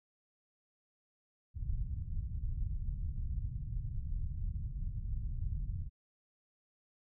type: low-pass noise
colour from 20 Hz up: pink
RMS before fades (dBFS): -37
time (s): 1.54-5.9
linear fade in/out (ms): 50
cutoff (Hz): 120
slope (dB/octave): 24
effects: none